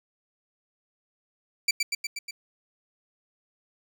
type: tone with echo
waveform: 20% pulse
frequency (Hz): 2328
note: D7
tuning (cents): -16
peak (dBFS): -15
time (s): 1.68-1.71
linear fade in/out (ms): 5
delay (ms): 120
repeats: 5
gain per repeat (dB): -3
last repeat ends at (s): 2.31
effects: none